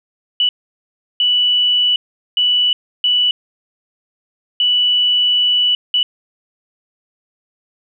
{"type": "tone bursts at uneven times", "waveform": "sine", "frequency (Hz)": 2960, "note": "F#7", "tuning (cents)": 0, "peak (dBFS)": -11, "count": 6, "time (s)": [[0.4, 0.49], [1.2, 1.96], [2.37, 2.73], [3.04, 3.31], [4.6, 5.75], [5.94, 6.03]], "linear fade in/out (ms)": 2, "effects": []}